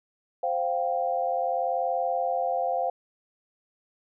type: chord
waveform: sine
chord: C suspended fourth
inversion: none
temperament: equal with one note detuned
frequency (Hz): 523.3 / 703.3 / 784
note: C5 / F5 / G5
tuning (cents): 0 / +12 / 0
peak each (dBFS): -29 / -27 / -30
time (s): 0.43-2.9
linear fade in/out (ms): 5
effects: none